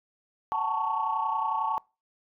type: tone cluster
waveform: sine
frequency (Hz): 754 / 873 / 904 / 1114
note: F#5 / A5 / A5 / C#6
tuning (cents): +32 / -14 / +47 / +8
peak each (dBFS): -36 / -29 / -31 / -29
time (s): 0.52-1.78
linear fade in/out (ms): 0
effects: noise-tail reverb RT60 0.3 s tail -25 dB re dry + tanh soft clip ceiling -16 dBFS